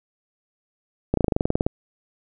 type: slowing click train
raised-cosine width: 2 ms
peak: -6 dBFS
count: 13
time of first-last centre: 1.14-1.665 s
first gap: 33 ms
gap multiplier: 1.05
effects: none